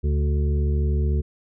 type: harmonic tone with a mistuned harmonic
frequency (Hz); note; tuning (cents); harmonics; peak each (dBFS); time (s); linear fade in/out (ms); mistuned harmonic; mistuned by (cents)
73.42; D2; 0; 1 / 2 / 3 / 5 / 6; -19 / -28 / -33 / -33 / -37; 0.03-1.22; 20; 2; -33
effects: none